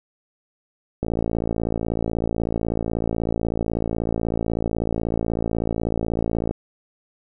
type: click train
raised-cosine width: 2 ms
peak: -10 dBFS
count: 309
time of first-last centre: 1.03-6.51 s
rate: 56.2 Hz
effects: none